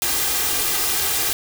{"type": "noise with comb filter", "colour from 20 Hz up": "white", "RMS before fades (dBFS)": -21, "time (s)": [0.02, 1.33], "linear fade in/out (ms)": 0, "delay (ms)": 2.5, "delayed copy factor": 0.6, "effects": []}